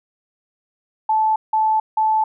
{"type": "tone bursts", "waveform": "sine", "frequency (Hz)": 872, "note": "A5", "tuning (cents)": -16, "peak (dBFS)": -14, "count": 3, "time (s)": [1.09, 2.24], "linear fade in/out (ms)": 5, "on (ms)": 270, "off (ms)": 170, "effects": []}